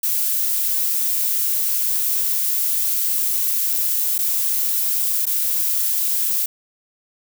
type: noise with dropouts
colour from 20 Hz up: violet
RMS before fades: -20 dBFS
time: 0.03-6.46 s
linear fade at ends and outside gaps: 5 ms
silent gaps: 4.181-4.188 / 5.256-5.266 s
effects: none